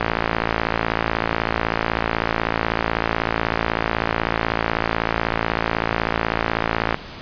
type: click train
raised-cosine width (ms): 0.5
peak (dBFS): -3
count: 390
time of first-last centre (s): 0.01-6.944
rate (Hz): 56.1
effects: pink hiss -36 dBFS RMS until 7.21 s + resampled to 11025 Hz